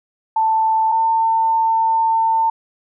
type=tone pair in turn; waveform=sine; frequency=885 / 898.9 Hz; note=A5 / A5; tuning=+10 / +37 cents; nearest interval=unison; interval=27 cents; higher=second; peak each=-13 dBFS; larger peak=neither; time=0.36-0.92 / 0.92-2.5 s; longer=second; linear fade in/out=5 ms; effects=none